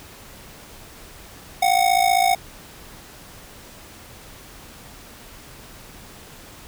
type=ring-modulated tone; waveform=square; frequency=737 Hz; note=F#5; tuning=7 cents flat; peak=-13 dBFS; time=1.62-2.35 s; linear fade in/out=5 ms; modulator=27.7 Hz; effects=pink hiss -43 dBFS RMS until 6.67 s